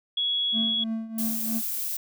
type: tone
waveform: sine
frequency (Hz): 3351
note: G#7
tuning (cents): +15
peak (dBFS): -23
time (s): 0.17-0.84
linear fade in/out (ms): 5
type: tone with tremolo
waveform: triangle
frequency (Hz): 223.6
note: A3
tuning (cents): +28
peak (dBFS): -23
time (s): 0.52-1.62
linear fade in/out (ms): 50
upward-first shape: triangle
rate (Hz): 3.1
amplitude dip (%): 80
type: noise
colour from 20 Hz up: violet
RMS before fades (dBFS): -30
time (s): 1.18-1.97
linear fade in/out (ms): 5
effects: none